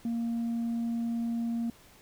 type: tone with tanh clipping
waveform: sine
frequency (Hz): 232.6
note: A#3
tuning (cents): -4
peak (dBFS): -29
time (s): 0.05-1.7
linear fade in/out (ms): 2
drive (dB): 1
effects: pink hiss -57 dBFS RMS until 2.01 s